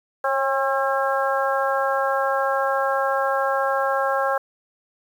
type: harmonic tone with a mistuned harmonic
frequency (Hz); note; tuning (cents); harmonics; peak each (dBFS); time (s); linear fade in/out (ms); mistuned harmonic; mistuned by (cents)
269.3; C#4; -50; 2 / 3 / 4 / 5 / 6; -23 / -25 / -26 / -27 / -28; 0.24-4.38; 5; 2; +19
effects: 8-bit